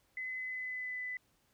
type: tone with pitch glide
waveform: sine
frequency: 2028 to 2001 Hz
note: B6 to B6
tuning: +45 to +22 cents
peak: -37 dBFS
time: 0.17-1.17 s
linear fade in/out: 2 ms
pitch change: -23 cents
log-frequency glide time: 0.37-0.99 s
effects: pink hiss -73 dBFS RMS until 1.53 s